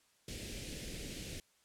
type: band-stop noise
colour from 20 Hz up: pink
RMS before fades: -44 dBFS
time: 0.28-1.4 s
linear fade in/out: 2 ms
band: 520 to 2100 Hz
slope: 24 dB/octave
effects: white hiss -71 dBFS RMS until 1.64 s + low-pass 10000 Hz 12 dB/octave